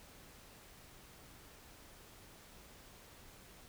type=silence; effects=pink hiss -58 dBFS RMS until 3.68 s